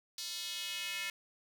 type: tone with high-pass filter sweep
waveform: square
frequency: 196 Hz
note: G3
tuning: in tune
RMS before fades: -40 dBFS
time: 0.18-1.1 s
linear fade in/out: 2 ms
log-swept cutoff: 4400 to 2200 Hz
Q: 2.4
effects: none